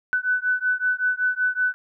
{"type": "beating tone pair", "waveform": "sine", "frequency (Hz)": [1496, 1501.3], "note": ["F#6", "F#6"], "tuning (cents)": [19, 25], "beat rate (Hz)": 5.3, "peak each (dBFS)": -23, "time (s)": [0.13, 1.74], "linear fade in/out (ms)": 0, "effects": []}